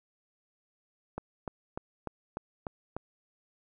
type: click train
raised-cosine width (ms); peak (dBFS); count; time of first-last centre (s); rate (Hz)
1; -21; 7; 1.18-2.966; 3.36
effects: none